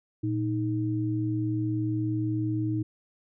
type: tone pair together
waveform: sine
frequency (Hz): 115.73 / 313.1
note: A#2 / D#4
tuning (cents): -12 / +11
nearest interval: octave + perfect fourth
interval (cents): 1723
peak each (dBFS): -28 / -28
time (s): 0.23-2.83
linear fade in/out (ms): 10
effects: none